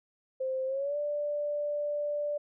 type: tone with pitch glide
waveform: sine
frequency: 523.3 to 587.4 Hz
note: C5 to D5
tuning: 0 to 0 cents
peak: -29 dBFS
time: 0.4-2.38 s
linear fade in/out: 10 ms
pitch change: +200 cents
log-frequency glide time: 0.66-0.97 s
effects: none